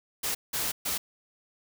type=noise bursts at uneven times; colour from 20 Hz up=white; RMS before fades=-30 dBFS; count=3; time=0.23-0.35 / 0.53-0.72 / 0.85-0.98 s; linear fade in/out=10 ms; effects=none